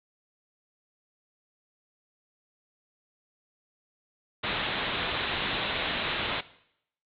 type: low-pass noise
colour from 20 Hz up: white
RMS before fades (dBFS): -31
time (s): 4.43-6.41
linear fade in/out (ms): 10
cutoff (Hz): 3900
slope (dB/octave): 96
effects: noise-tail reverb RT60 0.7 s tail -17 dB re dry